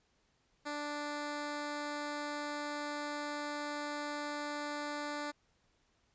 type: tone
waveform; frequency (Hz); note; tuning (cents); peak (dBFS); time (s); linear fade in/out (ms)
10% pulse; 293.7; D4; 0; -29; 0.65-5.32; 20
effects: pink hiss -74 dBFS RMS until 6.14 s + resampled to 16000 Hz